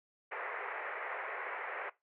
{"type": "band-pass noise", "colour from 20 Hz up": "white", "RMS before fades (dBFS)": -41, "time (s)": [0.31, 1.9], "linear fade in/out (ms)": 10, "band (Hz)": [410, 2200], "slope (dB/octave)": 48, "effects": ["noise-tail reverb RT60 0.2 s tail -18 dB re dry"]}